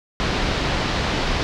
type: low-pass noise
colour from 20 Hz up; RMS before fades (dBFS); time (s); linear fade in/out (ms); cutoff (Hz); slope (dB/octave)
pink; -22; 0.2-1.43; 0; 4900; 24
effects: none